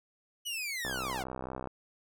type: linear sweep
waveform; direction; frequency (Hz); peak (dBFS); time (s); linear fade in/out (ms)
sawtooth; down; 2987 to 658; -31; 0.45-1.24; 20
type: click train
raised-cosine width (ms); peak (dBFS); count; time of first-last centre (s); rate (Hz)
1; -24; 54; 0.85-1.673; 64.4
effects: none